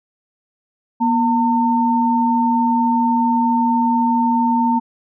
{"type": "tone pair together", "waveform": "sine", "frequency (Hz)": [240, 906.1], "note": ["B3", "A#5"], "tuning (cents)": [-49, -49], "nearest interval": "octave + major seventh", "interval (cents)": 2300, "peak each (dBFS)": -16, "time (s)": [1, 4.8], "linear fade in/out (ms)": 20, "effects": []}